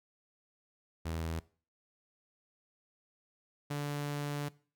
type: tone pair in turn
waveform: sawtooth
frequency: 81.5 / 145.22 Hz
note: E2 / D3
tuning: -19 / -19 cents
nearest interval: minor seventh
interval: 1000 cents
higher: second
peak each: -31 / -30 dBFS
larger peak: second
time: 1.05-1.4 / 3.7-4.49 s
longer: second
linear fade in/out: 10 ms
effects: noise-tail reverb RT60 0.4 s tail -20 dB re dry